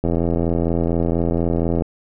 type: click train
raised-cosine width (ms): 2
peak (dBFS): -7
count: 151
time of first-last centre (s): 0.04-1.821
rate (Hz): 84.2
effects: none